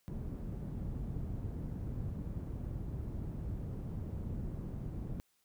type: low-pass noise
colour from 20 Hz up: white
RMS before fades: -40 dBFS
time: 0.08-5.2 s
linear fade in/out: 0 ms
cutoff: 140 Hz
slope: 12 dB/octave
effects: white hiss -75 dBFS RMS until 5.44 s